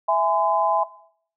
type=chord; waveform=sine; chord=E augmented; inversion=none; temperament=equal with one note detuned; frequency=659.3 / 830.6 / 1020.8 Hz; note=E5 / G#5 / B#5; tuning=0 / 0 / -43 cents; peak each=-21 dBFS; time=0.08-0.84 s; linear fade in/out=10 ms; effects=noise-tail reverb RT60 0.6 s tail -18 dB re dry